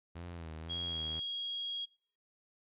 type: tone with vibrato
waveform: sawtooth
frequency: 83 Hz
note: E2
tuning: 12 cents sharp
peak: -39 dBFS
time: 0.15-1.2 s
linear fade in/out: 10 ms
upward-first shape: sine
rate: 1.9 Hz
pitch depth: 86 cents each way
type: tone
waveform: sine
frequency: 3287 Hz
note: G#7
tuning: 19 cents flat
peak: -35 dBFS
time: 0.69-1.86 s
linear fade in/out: 20 ms
effects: noise-tail reverb RT60 0.5 s tail -24 dB re dry + resampled to 8000 Hz